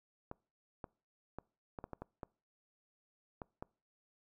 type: clicks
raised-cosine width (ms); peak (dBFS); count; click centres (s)
1; -29; 10; 0.314 / 0.842 / 1.386 / 1.788 / 1.841 / 1.933 / 2.02 / 2.232 / 3.418 / 3.625
effects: noise-tail reverb RT60 0.4 s tail -25 dB re dry